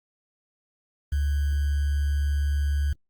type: tone with sample-and-hold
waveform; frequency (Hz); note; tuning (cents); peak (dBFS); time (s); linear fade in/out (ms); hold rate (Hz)
sine; 71.6; D2; -43; -21; 1.12-2.93; 5; 1575
effects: Opus 32 kbps